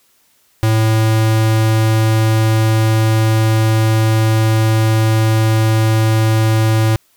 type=tone; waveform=square; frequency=110.5 Hz; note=A2; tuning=8 cents sharp; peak=-11 dBFS; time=0.63-6.96 s; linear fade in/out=0 ms; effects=white hiss -56 dBFS RMS until 7.16 s